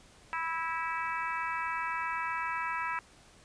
harmonic tone with a mistuned harmonic, 327.7 Hz, E4, 10 cents flat, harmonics 3 / 4 / 5 / 6 / 7 / 8, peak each -35 / -37 / -39 / -41 / -42 / -43 dBFS, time 0.33-2.99 s, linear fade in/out 0 ms, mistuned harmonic 6, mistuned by -18 cents, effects pink hiss -58 dBFS RMS until 3.44 s + resampled to 22050 Hz

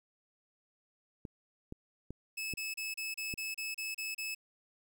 clicks, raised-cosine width 3 ms, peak -29 dBFS, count 5, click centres 1.252 / 1.724 / 2.106 / 2.537 / 3.339 s
sawtooth tone bursts, 2600 Hz, E7, 24 cents flat, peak -33 dBFS, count 10, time 2.37-4.349 s, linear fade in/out 10 ms, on 170 ms, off 31 ms
effects 11-bit

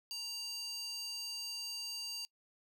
square tone with high-pass filter, 932.3 Hz, A#5, in tune, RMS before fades -42 dBFS, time 0.11-2.25 s, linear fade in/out 0 ms, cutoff 4100 Hz, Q 6, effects noise-tail reverb RT60 0.1 s tail -24 dB re dry

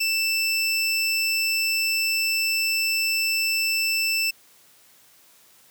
25% pulse tone, 2660 Hz, E7, 15 cents sharp, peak -17 dBFS, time 0-4.31 s, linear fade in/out 10 ms, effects white hiss -55 dBFS RMS until 5.7 s + high-pass 100 Hz 12 dB/octave

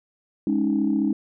sine chord, Ab suspended fourth, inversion none, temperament just, 207.7 / 276.9 / 311.5 Hz, Ab3 / Db4 / Eb4, 0 / -2 / +2 cents, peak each -23 dBFS, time 0.47-1.13 s, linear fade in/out 2 ms, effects tanh soft clip ceiling -11 dBFS

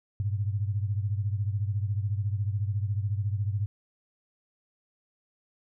sine beating tone pair, 99.4 / 113.4 Hz, G2 / A#2, +25 / -47 cents, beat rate 14 Hz, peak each -27 / -32 dBFS, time 0.2-3.66 s, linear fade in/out 0 ms, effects none

